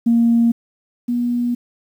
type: tone pair in turn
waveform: sine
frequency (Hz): 233.1 / 241.4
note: A#3 / B3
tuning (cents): 0 / -39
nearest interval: minor second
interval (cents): 61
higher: second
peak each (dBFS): -10 / -16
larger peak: first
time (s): 0.06-0.52 / 1.08-1.55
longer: second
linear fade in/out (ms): 10
effects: tanh soft clip ceiling -6 dBFS + 8-bit